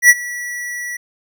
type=tone with ADSR envelope; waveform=square; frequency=1945 Hz; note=B6; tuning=27 cents flat; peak=-3 dBFS; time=0.02-0.97 s; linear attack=75 ms; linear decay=40 ms; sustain=-21 dB; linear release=8 ms; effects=none